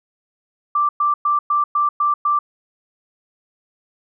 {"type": "tone bursts", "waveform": "sine", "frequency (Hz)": 1174.7, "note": "D6", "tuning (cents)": 0, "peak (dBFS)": -14, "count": 7, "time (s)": [0.75, 2.39], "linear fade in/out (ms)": 5, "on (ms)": 140, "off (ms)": 110, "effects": []}